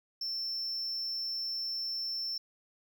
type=tone; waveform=triangle; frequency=5370 Hz; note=E8; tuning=31 cents sharp; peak=-32 dBFS; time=0.21-2.38 s; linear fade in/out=5 ms; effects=none